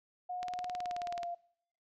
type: tone with pitch glide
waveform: sine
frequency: 723 to 693.9 Hz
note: F#5 to F5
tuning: -40 to -11 cents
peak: -36 dBFS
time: 0.29-1.35 s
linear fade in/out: 10 ms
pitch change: -71 cents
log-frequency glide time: 0.73-1.23 s
type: click train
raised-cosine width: 0.2 ms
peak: -26 dBFS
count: 16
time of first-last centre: 0.43-1.232 s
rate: 18.7 Hz
effects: noise-tail reverb RT60 0.7 s tail -23 dB re dry